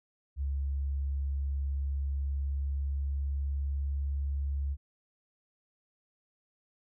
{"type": "tone with pitch glide", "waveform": "sine", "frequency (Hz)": [69.3, 69.94], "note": ["C#2", "C#2"], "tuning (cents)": [0, 16], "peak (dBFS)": -29, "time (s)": [0.36, 4.77], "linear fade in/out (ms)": 50, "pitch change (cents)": 16, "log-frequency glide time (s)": [1.99, 4.17], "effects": []}